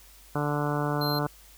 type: harmonic tone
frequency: 146.83 Hz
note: D3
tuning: in tune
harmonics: 1 / 2 / 3 / 4 / 5 / 6 / 7 / 8 / 9 / 10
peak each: -29 / -32 / -34 / -35 / -36 / -37 / -37 / -38 / -39 / -39 dBFS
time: 0.35-1.27 s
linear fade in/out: 5 ms
type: tone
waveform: square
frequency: 4152 Hz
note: C8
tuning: 14 cents flat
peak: -31 dBFS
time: 1.01-1.19 s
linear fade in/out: 5 ms
effects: added 50 Hz sine -54 dBFS peak until 1.57 s + white hiss -54 dBFS RMS until 1.57 s